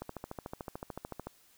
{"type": "click train", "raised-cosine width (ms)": 1, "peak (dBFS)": -25, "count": 18, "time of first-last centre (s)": [0.02, 1.27], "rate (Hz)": 13.6, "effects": ["white hiss -64 dBFS RMS until 1.57 s"]}